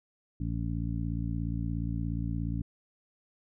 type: harmonic tone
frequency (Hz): 57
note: A#1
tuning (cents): -38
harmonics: 1 / 2 / 3 / 4 / 5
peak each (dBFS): -34 / -34 / -36 / -41 / -39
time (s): 0.4-2.62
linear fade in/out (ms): 5
effects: none